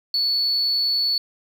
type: tone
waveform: sine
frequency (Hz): 4435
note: C#8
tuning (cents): 0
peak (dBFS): -17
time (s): 0.14-1.18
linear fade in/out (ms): 2
effects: tanh soft clip ceiling -15 dBFS + 8-bit